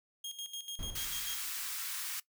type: tone with tremolo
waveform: sawtooth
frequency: 3248 Hz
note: G#7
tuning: 39 cents flat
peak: -35 dBFS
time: 0.24-1.42 s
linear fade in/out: 5 ms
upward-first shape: square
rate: 6.8 Hz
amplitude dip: 70%
type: noise with exponential decay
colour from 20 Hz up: brown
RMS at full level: -38 dBFS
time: 0.79-1.67 s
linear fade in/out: 2 ms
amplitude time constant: 190 ms
type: high-pass noise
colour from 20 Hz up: white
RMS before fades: -39 dBFS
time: 0.95-2.2 s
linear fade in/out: 5 ms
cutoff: 1100 Hz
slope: 24 dB/octave
effects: noise-tail reverb RT60 0.1 s tail -19 dB re dry